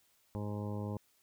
harmonic tone, 103.83 Hz, G#2, in tune, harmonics 1 / 2 / 3 / 4 / 5 / 6 / 8 / 9 / 10, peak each -38 / -41 / -47 / -47 / -47 / -53 / -51 / -54 / -56 dBFS, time 0.35-0.97 s, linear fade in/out 0 ms, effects white hiss -71 dBFS RMS until 1.22 s

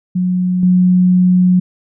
sine tone with level steps, 181.7 Hz, F#3, 31 cents flat, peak -12 / -7 dBFS, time 0.15-1.6 s, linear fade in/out 10 ms, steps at 0.63 s, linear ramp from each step 2 ms, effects none

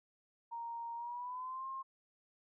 sine tone with pitch glide, 932.3 to 1064.8 Hz, A#5 to C6, 0 to +30 cents, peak -40 dBFS, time 0.51-1.83 s, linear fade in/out 20 ms, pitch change +230 cents, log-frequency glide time 0.95-1.67 s, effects none

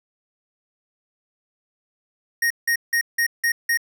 square tone bursts, 1864.7 Hz, A#6, in tune, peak -18 dBFS, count 6, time 2.42-3.774 s, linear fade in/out 5 ms, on 84 ms, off 170 ms, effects none

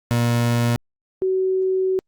30% pulse / sine tone pair in turn, 118.8 / 376.5 Hz, A#2 / F#4, +33 / +30 cents, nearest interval octave + minor sixth, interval 1997 cents, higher second, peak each -14 / -17 dBFS, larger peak first, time 0.11-0.76 / 1.22-1.99 s, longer second, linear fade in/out 0 ms, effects Opus 48 kbps

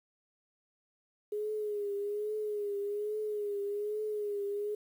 sine tone with vibrato, 415.3 Hz, G#4, in tune, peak -32 dBFS, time 1.32-4.75 s, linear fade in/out 5 ms, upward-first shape triangle, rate 1.2 Hz, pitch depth 61 cents each way, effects 10-bit

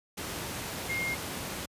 sine tone in noise, 2129 Hz, C7, 30 cents sharp, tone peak -30 dBFS, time 0.89-1.15 s, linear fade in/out 10 ms, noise pink, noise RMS -36 dBFS, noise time 0.17-1.66 s, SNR +3 dB, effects high-pass 80 Hz 12 dB/octave + resampled to 32000 Hz

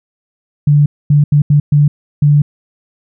sine tone bursts at uneven times, 146.3 Hz, D3, 6 cents flat, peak -5 dBFS, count 6, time 0.67-0.86 / 1.1-1.24 / 1.32-1.42 / 1.5-1.6 / 1.72-1.88 / 2.22-2.42 s, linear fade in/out 5 ms, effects none

